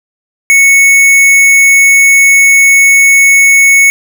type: tone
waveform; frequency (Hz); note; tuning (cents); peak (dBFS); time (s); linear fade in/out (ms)
square; 2211; C#7; -5; -3; 0.5-3.9; 0
effects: none